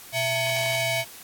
sawtooth ring-modulated tone, 787 Hz, G5, 7 cents sharp, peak -16 dBFS, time 0.12-1.05 s, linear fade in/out 50 ms, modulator 1450 Hz, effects white hiss -44 dBFS RMS until 1.23 s + AAC 64 kbps

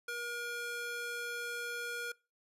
square tone with high-pass filter, 476.4 Hz, A#4, 38 cents sharp, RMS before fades -39 dBFS, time 0.08-2.12 s, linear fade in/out 5 ms, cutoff 1000 Hz, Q 8.7, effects noise-tail reverb RT60 0.3 s tail -24 dB re dry + resampled to 32000 Hz

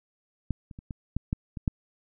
clicks, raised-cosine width 5 ms, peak -15 / -30 / -29 / -23 / -15 / -14 / -23 / -12 dBFS, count 8, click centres 0.507 / 0.712 / 0.789 / 0.908 / 1.166 / 1.329 / 1.572 / 1.678 s, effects none

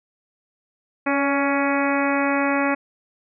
harmonic tone with a mistuned harmonic, 279.1 Hz, C#4, 12 cents sharp, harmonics 1 / 2 / 3 / 4 / 5 / 6 / 7 / 8 / 9, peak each -22 / -25 / -27 / -28 / -29 / -30 / -30 / -31 / -32 dBFS, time 1.06-2.75 s, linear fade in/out 10 ms, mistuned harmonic 2, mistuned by +23 cents, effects none

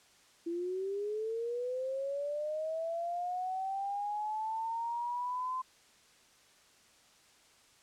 sine linear sweep, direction up, 333.3 to 1035 Hz, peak -33 dBFS, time 0.46-5.62 s, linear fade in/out 10 ms, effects white hiss -63 dBFS RMS until 7.82 s + low-pass 8000 Hz 12 dB/octave

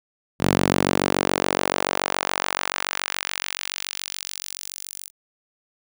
sawtooth tone with high-pass filter sweep, 47.02 Hz, F#1, 29 cents sharp, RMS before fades -25 dBFS, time 0.39-5.11 s, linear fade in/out 50 ms, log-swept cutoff 160 to 9000 Hz, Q 0.93, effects none

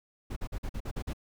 brown noise bursts, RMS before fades -34 dBFS, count 8, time 0.3-1.134 s, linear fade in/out 10 ms, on 64 ms, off 46 ms, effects none

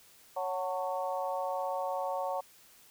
harmonic tone with a mistuned harmonic, 185 Hz, F#3, in tune, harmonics 3 / 4 / 5 / 6, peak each -35 / -36 / -37 / -41 dBFS, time 0.36-2.41 s, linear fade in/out 10 ms, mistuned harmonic 5, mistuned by -45 cents, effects white hiss -59 dBFS RMS until 2.9 s

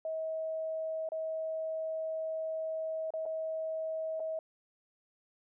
sine tone with dropouts, 639 Hz, D#5, 46 cents sharp, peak -33 dBFS, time 0.05-4.39 s, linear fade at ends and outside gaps 2 ms, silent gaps 1.089-1.119 / 3.105-3.137 / 3.255-3.261 / 4.197-4.202 s, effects none

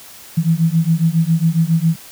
sine beating tone pair, 160.4 / 167.7 Hz, E3 / E3, -47 / +30 cents, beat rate 7.3 Hz, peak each -15 dBFS, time 0.37-1.96 s, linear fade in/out 10 ms, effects white hiss -39 dBFS RMS until 2.11 s

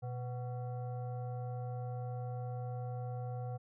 sine tone with frequency modulation, 121.6 Hz, B2, 26 cents flat, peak -37 dBFS, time 0.02-3.58 s, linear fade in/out 20 ms, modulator 622 Hz, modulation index 0.64, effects none

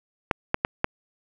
clicks, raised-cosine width 0.5 ms, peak -5 dBFS, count 4, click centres 0.312 / 0.544 / 0.649 / 0.844 s, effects none

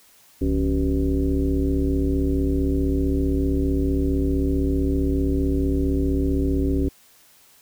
sine tone with frequency modulation, 173.7 Hz, F3, 9 cents flat, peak -18 dBFS, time 0.41-6.89 s, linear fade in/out 10 ms, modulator 104 Hz, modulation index 2, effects white hiss -54 dBFS RMS until 7.61 s

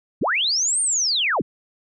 sine linear two-way sweep, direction up then down, 69 to 8980 to 69 Hz, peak -18 dBFS, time 0.21-1.42 s, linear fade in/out 10 ms, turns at 0.81 s, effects none

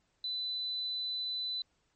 sine tone, 4000 Hz, B7, 21 cents sharp, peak -33 dBFS, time 0.24-1.62 s, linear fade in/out 2 ms, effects pink hiss -75 dBFS RMS until 1.95 s + MP3 32 kbps

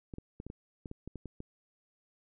clicks, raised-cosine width 3 ms, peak -29 dBFS, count 11, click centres 0.138 / 0.184 / 0.401 / 0.466 / 0.501 / 0.858 / 0.914 / 1.076 / 1.157 / 1.257 / 1.404 s, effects none

